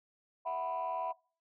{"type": "chord", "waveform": "sine", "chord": "E suspended second", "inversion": "none", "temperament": "equal", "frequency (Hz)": [659.3, 740, 987.8], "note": ["E5", "F#5", "B5"], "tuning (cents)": [0, 0, 0], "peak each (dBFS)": [-37, -37, -35], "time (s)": [0.45, 1.13], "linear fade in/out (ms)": 20, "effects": ["noise-tail reverb RT60 0.4 s tail -24 dB re dry", "tanh soft clip ceiling -28 dBFS"]}